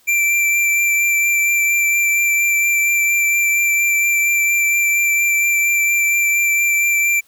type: tone with vibrato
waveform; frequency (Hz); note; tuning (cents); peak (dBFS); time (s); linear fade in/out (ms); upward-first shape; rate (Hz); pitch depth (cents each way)
square; 2351; D7; +1; -14; 0.07-7.21; 20; triangle; 4.3; 15
effects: white hiss -55 dBFS RMS until 7.27 s

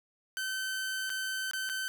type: tone with dropouts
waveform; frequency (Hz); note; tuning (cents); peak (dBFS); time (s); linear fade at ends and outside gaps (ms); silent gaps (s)
sawtooth; 1536; G6; -36; -29; 0.37-1.88; 0; 1.095-1.101 / 1.511-1.534 / 1.691-1.697
effects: none

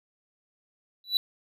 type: tone with exponential growth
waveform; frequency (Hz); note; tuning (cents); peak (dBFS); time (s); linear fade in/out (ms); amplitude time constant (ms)
triangle; 3951; B7; 0; -15; 1.04-1.17; 1; 28
effects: none

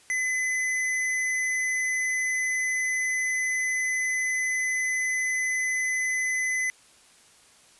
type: tone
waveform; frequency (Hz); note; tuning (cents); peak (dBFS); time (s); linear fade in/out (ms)
square; 2022; B6; +40; -25; 0.1-6.7; 0
effects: white hiss -56 dBFS RMS until 7.79 s + resampled to 24000 Hz

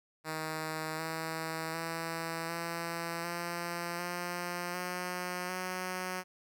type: tone with pitch steps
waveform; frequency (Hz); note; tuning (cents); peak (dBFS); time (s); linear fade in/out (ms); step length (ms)
5% pulse; 157.7 / 161.2 / 164.78 / 168.43 / 172.17 / 175.99 / 179.9 / 183.89; D#3 / E3 / E3 / E3 / F3 / F3 / F#3 / F#3; +24 / -38 / 0 / +38 / -24 / +14 / -48 / -10; -24; 0.24-6.24; 50; 750
effects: none

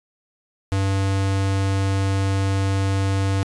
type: tone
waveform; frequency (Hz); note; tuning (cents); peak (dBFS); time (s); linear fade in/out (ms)
square; 97.3; G2; -12; -19; 0.72-3.43; 0
effects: resampled to 22050 Hz

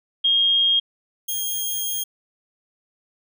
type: tone pair in turn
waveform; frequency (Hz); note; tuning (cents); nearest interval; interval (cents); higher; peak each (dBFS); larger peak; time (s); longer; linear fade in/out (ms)
sine / 5% pulse; 3241 / 3241; G#7 / G#7; -43 / -43; unison; 0; neither; -15; neither; 0.24-0.8 / 1.28-2.04; second; 10
effects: none

